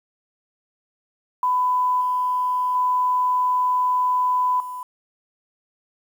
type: tone with level steps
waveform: sine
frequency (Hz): 1000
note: B5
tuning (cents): +21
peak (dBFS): -17 / -19 / -17 / -29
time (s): 1.43-4.83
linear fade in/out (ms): 2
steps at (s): 2.01 / 2.75 / 4.6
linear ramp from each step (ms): 2
effects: 8-bit